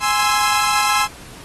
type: chord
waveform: sawtooth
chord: Ab augmented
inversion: none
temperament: equal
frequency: 830.6 / 1046.5 / 1318.5 Hz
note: Ab5 / C6 / E6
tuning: 0 / 0 / 0 cents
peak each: -16 dBFS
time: 0-1.08 s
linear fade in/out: 50 ms
effects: pink hiss -40 dBFS RMS until 1.44 s + AAC 32 kbps